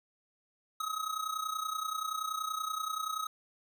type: tone with amplitude modulation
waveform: square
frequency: 1271 Hz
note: D#6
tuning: 36 cents sharp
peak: -31 dBFS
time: 0.8-3.27 s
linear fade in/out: 5 ms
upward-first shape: sine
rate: 30.5 Hz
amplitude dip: 75%
effects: none